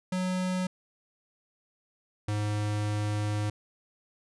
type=tone pair in turn; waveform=square; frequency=184.1 / 104.84 Hz; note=F#3 / G#2; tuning=-8 / +17 cents; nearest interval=minor seventh; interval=975 cents; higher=first; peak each=-28 dBFS; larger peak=neither; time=0.12-0.67 / 2.28-3.5 s; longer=second; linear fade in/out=5 ms; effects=resampled to 24000 Hz